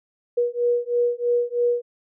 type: beating tone pair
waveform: sine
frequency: 480 / 483.1 Hz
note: B4 / B4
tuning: -49 / -38 cents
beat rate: 3.1 Hz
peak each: -22 dBFS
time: 0.37-1.82 s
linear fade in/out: 10 ms
effects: none